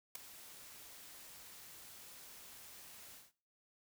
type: noise with ADSR envelope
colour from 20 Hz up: white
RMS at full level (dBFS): -38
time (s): 0.15-3.32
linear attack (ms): 6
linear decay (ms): 3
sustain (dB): -17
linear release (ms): 180
effects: noise-tail reverb RT60 0.4 s tail -18 dB re dry